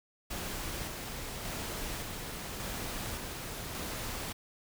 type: noise with tremolo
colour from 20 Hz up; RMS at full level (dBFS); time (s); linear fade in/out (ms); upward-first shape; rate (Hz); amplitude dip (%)
pink; -38; 0.3-4.33; 10; square; 0.87; 25
effects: none